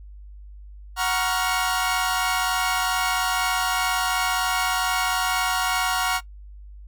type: chord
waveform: sawtooth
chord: Gb major seventh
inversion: none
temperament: equal with one note detuned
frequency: 740 / 945.3 / 1108.7 / 1396.9 Hz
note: Gb5 / Bb5 / Db6 / F6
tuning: 0 / +24 / 0 / 0 cents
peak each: -22 / -24 / -24 / -23 dBFS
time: 0.96-6.21 s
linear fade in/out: 50 ms
effects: noise-tail reverb RT60 0.1 s tail -19 dB re dry + added 50 Hz sine -39 dBFS peak until 6.87 s